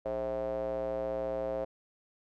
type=tone with band-pass filter; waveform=square; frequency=59 Hz; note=A#1; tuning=22 cents sharp; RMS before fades=-34 dBFS; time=0.05-1.65 s; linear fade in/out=10 ms; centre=580 Hz; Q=9.6; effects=none